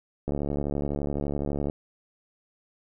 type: click train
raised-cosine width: 2 ms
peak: -16 dBFS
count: 103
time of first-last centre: 0.28-1.699 s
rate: 71.9 Hz
effects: none